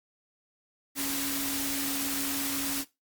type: tone in noise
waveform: sine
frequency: 277.2 Hz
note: C#4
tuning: in tune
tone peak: -34 dBFS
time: 0.95-2.85 s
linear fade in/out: 50 ms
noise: white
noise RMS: -32 dBFS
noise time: 0.95-2.85 s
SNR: -5 dB
effects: noise-tail reverb RT60 0.2 s tail -17 dB re dry + Opus 48 kbps